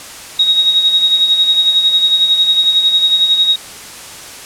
sine tone with tremolo, 3777 Hz, A#7, 22 cents sharp, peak -6 dBFS, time 0.39-3.56 s, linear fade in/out 5 ms, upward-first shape sine, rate 11 Hz, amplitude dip 55%, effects white hiss -31 dBFS RMS until 4.45 s + low-pass 10000 Hz 12 dB/octave

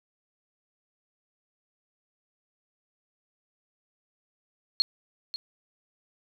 sine tone with echo, 4274 Hz, C8, 36 cents sharp, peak -18 dBFS, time 4.8-4.82 s, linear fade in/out 0 ms, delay 540 ms, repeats 1, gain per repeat -13 dB, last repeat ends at 5.36 s, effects none

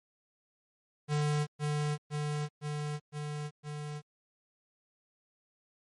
square tone with echo, 148.7 Hz, D3, 22 cents sharp, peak -28 dBFS, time 1.08-1.47 s, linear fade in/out 50 ms, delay 510 ms, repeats 5, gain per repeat -2 dB, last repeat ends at 4.02 s, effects MP3 48 kbps

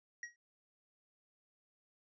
square tone with exponential decay, 1900 Hz, A#6, 33 cents sharp, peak -39 dBFS, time 0.23-0.36 s, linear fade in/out 2 ms, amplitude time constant 28 ms, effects resampled to 16000 Hz

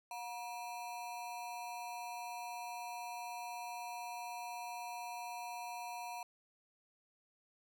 square ring-modulated tone, 839 Hz, G#5, 17 cents sharp, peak -40 dBFS, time 0.11-6.23 s, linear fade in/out 2 ms, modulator 118 Hz, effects none

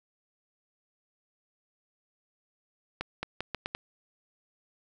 accelerating click train, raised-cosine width 0.3 ms, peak -16 dBFS, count 6, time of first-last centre 3.01-3.75 s, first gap 220 ms, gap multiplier 0.8, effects none

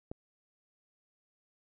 click, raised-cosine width 2 ms, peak -26 dBFS, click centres 0.115 s, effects none

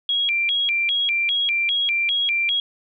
sine tone with vibrato, 2794 Hz, F7, in tune, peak -18 dBFS, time 0.09-2.6 s, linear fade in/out 2 ms, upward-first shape square, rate 2.5 Hz, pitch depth 290 cents each way, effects none

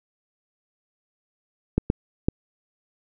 clicks, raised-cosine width 3 ms, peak -6 dBFS, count 3, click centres 1.78 / 1.901 / 2.285 s, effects none

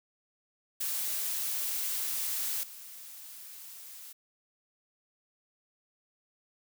blue noise with level steps, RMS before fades -33 / -47 dBFS, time 0.8-4.13 s, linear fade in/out 10 ms, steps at 2.63 s, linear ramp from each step 5 ms, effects none

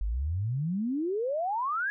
sine exponential sweep, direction up, 46.8 to 1700 Hz, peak -27 dBFS, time 0.01-1.9 s, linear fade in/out 0 ms, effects none

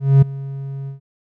triangle tone with ADSR envelope, 137.1 Hz, C#3, 19 cents flat, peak -3 dBFS, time 0-1 s, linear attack 220 ms, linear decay 9 ms, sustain -20 dB, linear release 120 ms, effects none

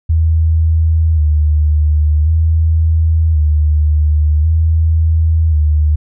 sine tone with vibrato, 78.1 Hz, D#2, 7 cents sharp, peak -8 dBFS, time 0.09-5.96 s, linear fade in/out 10 ms, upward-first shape square, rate 0.46 Hz, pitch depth 51 cents each way, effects none

